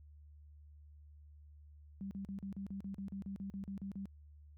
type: tone bursts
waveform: sine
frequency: 196 Hz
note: G3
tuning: in tune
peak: -40 dBFS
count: 15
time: 2.01-4.056 s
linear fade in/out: 0 ms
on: 100 ms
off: 39 ms
effects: added 74 Hz sine -55 dBFS peak until 4.57 s